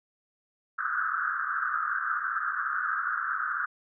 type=band-pass noise; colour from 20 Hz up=pink; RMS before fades=-30 dBFS; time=0.78-3.66 s; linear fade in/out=10 ms; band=1200 to 1600 Hz; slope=96 dB/octave; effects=none